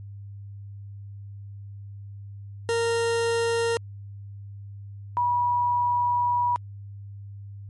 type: tone pair in turn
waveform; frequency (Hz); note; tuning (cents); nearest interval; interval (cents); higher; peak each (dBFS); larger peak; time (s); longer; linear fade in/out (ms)
40% pulse / sine; 463.2 / 969.7; A#4 / B5; -11 / -32; octave + minor second; 1279; second; -21 / -20; second; 2.69-3.77 / 5.17-6.56; second; 0
effects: added 100 Hz sine -37 dBFS peak until 7.69 s + MP3 48 kbps